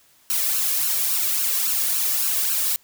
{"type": "noise with flanger", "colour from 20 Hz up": "blue", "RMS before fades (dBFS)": -22, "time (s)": [0.3, 2.76], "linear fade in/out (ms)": 0, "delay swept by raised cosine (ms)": [0.71, 1.81], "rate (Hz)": 3.6, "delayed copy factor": 0.7, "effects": ["white hiss -57 dBFS RMS until 2.83 s"]}